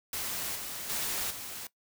white noise with level steps, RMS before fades -35 / -39 / -33 / -41 dBFS, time 0.13-1.67 s, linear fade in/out 2 ms, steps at 0.55 / 0.89 / 1.3 s, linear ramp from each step 10 ms, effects noise-tail reverb RT60 0.1 s tail -19 dB re dry

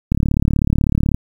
click train, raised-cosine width 5 ms, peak -3 dBFS, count 38, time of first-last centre 0.12-1.145 s, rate 36.1 Hz, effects 7-bit

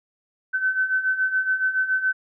sine beating tone pair, 1520 / 1527.1 Hz, F#6 / G6, +46 / -46 cents, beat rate 7.1 Hz, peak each -26 / -21 dBFS, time 0.53-2.13 s, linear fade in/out 20 ms, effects none

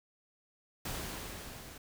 pink noise with level ramp, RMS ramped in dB -38 to -50 dBFS, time 0.85-1.78 s, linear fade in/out 5 ms, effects none

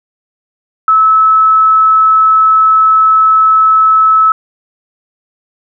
sine tone, 1300 Hz, E6, 24 cents flat, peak -4 dBFS, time 0.88-4.32 s, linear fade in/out 2 ms, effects none

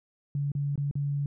sine tone with dropouts, 142.5 Hz, C#3, 48 cents sharp, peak -26 dBFS, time 0.35-1.26 s, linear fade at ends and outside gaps 2 ms, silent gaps 0.518-0.551 / 0.757-0.777 / 0.912-0.954 s, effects none

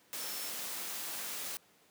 sine tone in noise, 5360 Hz, E8, 28 cents sharp, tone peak -46 dBFS, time 0.2-0.5 s, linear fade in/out 0 ms, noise white, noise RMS -40 dBFS, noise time 0.13-1.57 s, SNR -9 dB, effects pink hiss -65 dBFS RMS until 1.9 s + high-pass 200 Hz 12 dB/octave

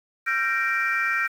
sine chord, G minor seventh, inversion third, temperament equal with one note detuned, 1364.2 / 1568 / 1864.7 / 2349 Hz, F6 / G6 / Bb6 / D7, -41 / 0 / 0 / 0 cents, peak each -26 dBFS, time 0.26-1.28 s, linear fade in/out 20 ms, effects tanh soft clip ceiling -14 dBFS + 8-bit

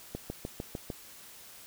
click train, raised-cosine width 2 ms, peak -22 dBFS, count 6, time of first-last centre 0.15-0.902 s, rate 6.65 Hz, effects white hiss -51 dBFS RMS until 1.66 s

